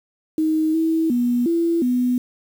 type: tone with pitch steps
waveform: sine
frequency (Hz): 314.3 / 322.9 / 242.6 / 336 / 248.1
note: D#4 / E4 / B3 / E4 / B3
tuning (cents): +18 / -36 / -31 / +33 / +8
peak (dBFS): -16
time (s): 0.38-2.18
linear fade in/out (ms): 2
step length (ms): 360
effects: 7-bit